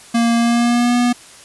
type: tone with pitch glide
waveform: square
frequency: 233.1 to 243.1 Hz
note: A#3 to B3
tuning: 0 to -27 cents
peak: -13 dBFS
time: 0.14-1.13 s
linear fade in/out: 10 ms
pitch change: +73 cents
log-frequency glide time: 0.37-0.96 s
effects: white hiss -41 dBFS RMS until 1.44 s + resampled to 24000 Hz